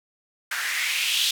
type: noise with band-pass filter sweep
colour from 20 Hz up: blue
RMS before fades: -25 dBFS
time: 0.51-1.31 s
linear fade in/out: 5 ms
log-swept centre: 1500 to 3500 Hz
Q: 3.3
effects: none